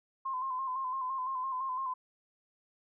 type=tone with vibrato; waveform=sine; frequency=1042 Hz; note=C6; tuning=7 cents flat; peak=-32 dBFS; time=0.25-1.94 s; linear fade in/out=10 ms; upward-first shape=square; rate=5.9 Hz; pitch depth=42 cents each way; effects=none